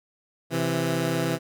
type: tone pair together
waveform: 15% pulse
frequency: 130.81 / 165.26 Hz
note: C3 / E3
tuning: 0 / +5 cents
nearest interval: major third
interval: 405 cents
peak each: -21 / -19 dBFS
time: 0.5-1.39 s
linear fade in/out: 50 ms
effects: none